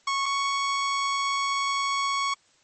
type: tone pair in turn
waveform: sawtooth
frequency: 1102 / 1110.9 Hz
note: C#6 / C#6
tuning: -11 / +3 cents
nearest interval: unison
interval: 14 cents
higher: second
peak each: -20 dBFS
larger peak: neither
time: 0.07-0.26 / 0.26-2.34 s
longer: second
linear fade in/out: 5 ms
effects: white hiss -62 dBFS RMS until 2.63 s + MP3 32 kbps